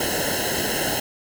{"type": "noise with comb filter", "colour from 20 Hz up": "pink", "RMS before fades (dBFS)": -24, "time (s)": [0, 1], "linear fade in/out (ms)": 5, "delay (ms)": 0.85, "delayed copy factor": -0.95, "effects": []}